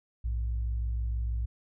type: tone pair together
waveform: sine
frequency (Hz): 58.89 / 105.3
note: A#1 / G#2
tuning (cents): +18 / +24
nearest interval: minor seventh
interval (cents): 1006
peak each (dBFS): -28 / -40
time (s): 0.24-1.46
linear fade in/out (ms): 10
effects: none